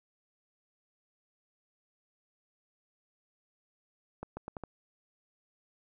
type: accelerating click train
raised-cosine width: 1 ms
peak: -25 dBFS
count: 5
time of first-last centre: 4.23-4.637 s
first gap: 140 ms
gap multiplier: 0.79
effects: none